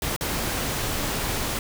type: noise with dropouts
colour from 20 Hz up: pink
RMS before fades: -27 dBFS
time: 0.02-1.59 s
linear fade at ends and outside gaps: 2 ms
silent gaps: 0.164-0.209 s
effects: none